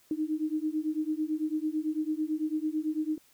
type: beating tone pair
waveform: sine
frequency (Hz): 305.4 / 314.4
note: D#4 / D#4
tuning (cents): -32 / +18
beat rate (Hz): 9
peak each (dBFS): -31 / -31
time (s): 0.11-3.18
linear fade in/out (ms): 2
effects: white hiss -63 dBFS RMS until 3.33 s